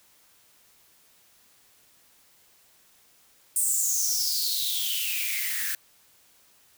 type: noise with high-pass filter sweep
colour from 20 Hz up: blue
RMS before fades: -27 dBFS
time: 3.56-5.75 s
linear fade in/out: 2 ms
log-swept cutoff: 8700 to 1600 Hz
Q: 8.4
effects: white hiss -60 dBFS RMS until 6.77 s